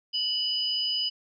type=tone pair together; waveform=sine; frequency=2960 / 4978 Hz; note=F#7 / D#8; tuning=0 / 0 cents; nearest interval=major sixth; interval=900 cents; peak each=-28 dBFS; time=0.13-1.1 s; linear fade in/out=20 ms; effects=none